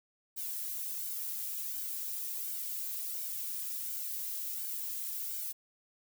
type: noise with flanger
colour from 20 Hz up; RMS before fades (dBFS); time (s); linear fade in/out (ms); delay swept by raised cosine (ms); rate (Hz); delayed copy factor
violet; -38; 0.36-5.53; 20; 1.3 to 2.5; 1.4; +0.7
effects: none